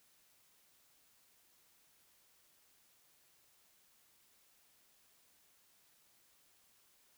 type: silence
effects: white hiss -70 dBFS RMS until 7.17 s